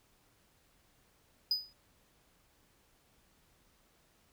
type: tone with exponential decay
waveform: triangle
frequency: 4978 Hz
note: D#8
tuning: in tune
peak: -24 dBFS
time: 1.51-1.73 s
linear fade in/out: 2 ms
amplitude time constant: 47 ms
effects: pink hiss -69 dBFS RMS until 4.32 s